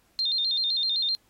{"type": "tone with vibrato", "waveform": "sine", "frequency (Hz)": 3900, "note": "B7", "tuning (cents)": -23, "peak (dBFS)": -23, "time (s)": [0.19, 1.15], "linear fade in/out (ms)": 0, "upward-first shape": "square", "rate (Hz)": 7.8, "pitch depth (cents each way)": 120, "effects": ["pink hiss -65 dBFS RMS until 1.29 s", "AAC 48 kbps"]}